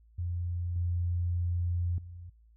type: tone with level steps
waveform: sine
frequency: 87.31 Hz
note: F2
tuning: in tune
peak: -30 / -27 / -42 dBFS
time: 0.18-2.3 s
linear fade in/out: 10 ms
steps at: 0.76 / 1.98 s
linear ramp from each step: 2 ms
effects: added 56 Hz sine -57 dBFS peak until 2.56 s